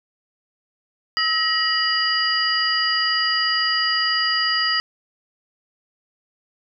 sine tone cluster, 1293 / 1896 / 2939 / 4839 Hz, E6 / A#6 / F#7 / D#8, -34 / +29 / -12 / -49 cents, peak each -25 / -23 / -26 / -21 dBFS, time 1.17-4.8 s, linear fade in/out 0 ms, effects none

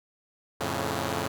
5% pulse chord, F augmented, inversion none, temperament equal, 87.31 / 110 / 138.59 Hz, F2 / A2 / C#3, 0 / 0 / 0 cents, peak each -21 dBFS, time 0.6-1.28 s, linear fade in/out 10 ms, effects none

